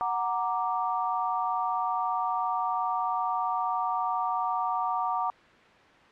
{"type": "chord", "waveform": "sine", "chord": "Gb augmented", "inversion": "none", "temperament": "equal", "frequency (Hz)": [740, 932.3, 1174.7], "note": ["Gb5", "Bb5", "D6"], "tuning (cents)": [0, 0, 0], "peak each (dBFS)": -30, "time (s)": [0.01, 5.3], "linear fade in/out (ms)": 0, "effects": ["white hiss -54 dBFS RMS until 6.11 s", "low-pass 2000 Hz 12 dB/octave"]}